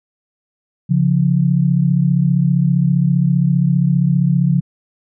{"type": "tone pair together", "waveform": "sine", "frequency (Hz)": [139.48, 174.61], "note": ["C#3", "F3"], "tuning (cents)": [11, 0], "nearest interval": "major third", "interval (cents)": 389, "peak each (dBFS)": -14, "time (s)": [0.89, 4.61], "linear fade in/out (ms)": 20, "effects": []}